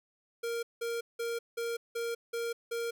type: tone bursts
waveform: square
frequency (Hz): 466.2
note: A#4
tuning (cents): 0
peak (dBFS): -33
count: 7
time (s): 0.43-2.91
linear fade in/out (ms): 10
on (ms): 200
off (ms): 180
effects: none